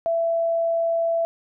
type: tone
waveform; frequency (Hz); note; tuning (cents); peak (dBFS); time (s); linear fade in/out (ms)
sine; 667; E5; +20; -19; 0.06-1.25; 0
effects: none